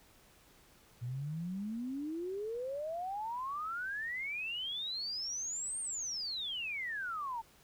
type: exponential two-way sweep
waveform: sine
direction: up then down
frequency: 116.7 to 8870 to 880 Hz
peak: -36 dBFS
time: 1.01-7.42 s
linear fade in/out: 20 ms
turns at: 5.8 s
effects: pink hiss -63 dBFS RMS until 7.63 s